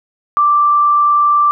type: tone with frequency modulation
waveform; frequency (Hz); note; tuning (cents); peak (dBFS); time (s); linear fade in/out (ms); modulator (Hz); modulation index
sine; 1174.7; D6; 0; -8; 0.37-1.51; 0; 28.2; 0.22
effects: none